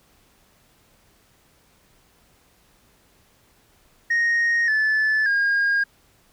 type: tone with pitch steps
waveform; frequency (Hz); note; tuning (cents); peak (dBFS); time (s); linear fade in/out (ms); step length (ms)
sine; 1864.7 / 1739.8 / 1623.3; A#6 / A6 / G#6; 0 / -20 / -40; -15; 4.1-5.84; 10; 580
effects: tanh soft clip ceiling -16 dBFS + pink hiss -59 dBFS RMS until 6.32 s